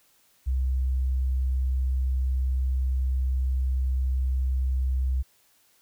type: tone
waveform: sine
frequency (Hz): 64.7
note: C2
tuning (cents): -19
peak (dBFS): -22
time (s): 0.46-5.23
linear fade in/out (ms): 20
effects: white hiss -63 dBFS RMS until 5.81 s